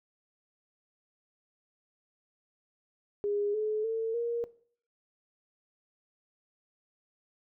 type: tone with pitch steps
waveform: sine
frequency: 410 / 429.1 / 449.2 / 470.2 Hz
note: G#4 / A4 / A4 / A#4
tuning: -22 / -43 / +36 / +15 cents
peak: -28 dBFS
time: 3.24-4.44 s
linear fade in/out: 0 ms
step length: 300 ms
effects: noise-tail reverb RT60 0.5 s tail -19 dB re dry